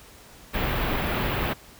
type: band-stop noise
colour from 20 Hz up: pink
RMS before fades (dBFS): -26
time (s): 0.53-1.54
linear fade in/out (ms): 20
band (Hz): 3300 to 16000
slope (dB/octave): 24
effects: pink hiss -49 dBFS RMS until 1.79 s